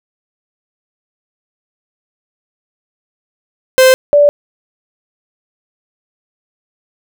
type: tone pair in turn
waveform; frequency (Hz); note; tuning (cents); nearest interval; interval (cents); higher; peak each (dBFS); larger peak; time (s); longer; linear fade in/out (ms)
45% pulse / sine; 519 / 581.7; C5 / D5; -14 / -17; major second; 197; second; -4; neither; 3.78-3.94 / 4.13-4.29; neither; 0
effects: none